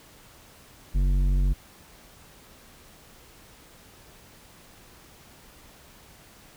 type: tone with tanh clipping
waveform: triangle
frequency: 46.61 Hz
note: F#1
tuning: 13 cents sharp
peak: -21 dBFS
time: 0.94-1.54 s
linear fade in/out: 20 ms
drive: 15 dB
effects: pink hiss -52 dBFS RMS until 6.56 s